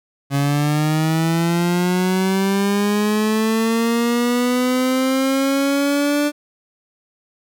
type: linear sweep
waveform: 30% pulse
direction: up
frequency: 138.59 to 294.7 Hz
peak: -13 dBFS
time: 0.3-6.32 s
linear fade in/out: 50 ms
effects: none